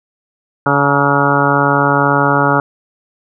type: harmonic tone with a mistuned harmonic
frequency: 141.9 Hz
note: C#3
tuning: 41 cents sharp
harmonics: 1 / 2 / 3 / 4 / 5 / 6 / 7 / 8 / 9 / 10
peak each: -18 / -18 / -20 / -19 / -22 / -18 / -20 / -20 / -18 / -17 dBFS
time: 0.66-2.6 s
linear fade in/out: 2 ms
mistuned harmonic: 7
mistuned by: -73 cents
effects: none